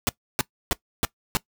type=noise bursts; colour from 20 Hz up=pink; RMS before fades=-22 dBFS; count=5; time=0.07-1.37 s; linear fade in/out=0 ms; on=20 ms; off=300 ms; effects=noise-tail reverb RT60 0.1 s tail -21 dB re dry